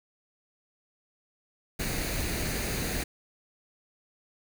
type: noise with comb filter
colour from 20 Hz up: pink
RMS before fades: -31 dBFS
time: 1.79-3.04 s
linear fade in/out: 10 ms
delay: 0.46 ms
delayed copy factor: +0.5
effects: none